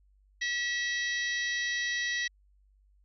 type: harmonic tone with a mistuned harmonic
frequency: 645 Hz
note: E5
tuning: 38 cents flat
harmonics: 3 / 4 / 5 / 6 / 7 / 8 / 9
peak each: -30 / -43 / -42 / -38 / -45 / -46 / -42 dBFS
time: 0.41-2.28 s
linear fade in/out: 10 ms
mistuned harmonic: 4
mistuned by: +17 cents
effects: added 49 Hz sine -61 dBFS peak until 3.04 s